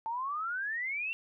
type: exponential sweep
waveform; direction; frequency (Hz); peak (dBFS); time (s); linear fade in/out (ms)
sine; up; 880 to 2749; -32; 0.06-1.13; 0
effects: none